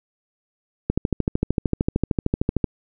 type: click train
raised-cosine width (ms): 3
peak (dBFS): -6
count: 24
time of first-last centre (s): 0.9-2.642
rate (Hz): 13.2
effects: none